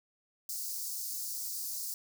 white high-pass noise, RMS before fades -38 dBFS, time 0.49-1.94 s, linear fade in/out 2 ms, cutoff 4600 Hz, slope 48 dB/octave, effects none

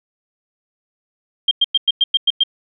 sine tone bursts, 3192 Hz, G7, 31 cents sharp, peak -10 dBFS, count 8, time 1.48-2.436 s, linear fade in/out 5 ms, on 32 ms, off 100 ms, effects none

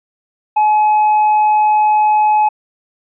triangle tone, 850 Hz, G#5, 40 cents sharp, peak -7 dBFS, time 0.56-2.49 s, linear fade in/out 10 ms, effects resampled to 8000 Hz

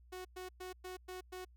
sawtooth tone bursts, 368 Hz, F#4, 9 cents flat, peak -40 dBFS, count 6, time 0.12-1.45 s, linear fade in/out 10 ms, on 130 ms, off 110 ms, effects added 60 Hz sine -59 dBFS peak until 1.56 s

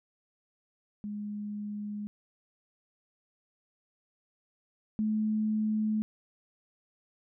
sine tone pair in turn, 207.7 / 215.4 Hz, G#3 / A3, 0 / -37 cents, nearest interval minor second, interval 63 cents, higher second, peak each -34 / -26 dBFS, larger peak second, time 1.04-2.07 / 4.99-6.02 s, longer neither, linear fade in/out 0 ms, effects none

